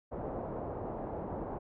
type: low-pass noise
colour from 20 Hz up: white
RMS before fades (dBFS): -39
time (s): 0.11-1.59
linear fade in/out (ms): 20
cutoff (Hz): 780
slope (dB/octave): 24
effects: none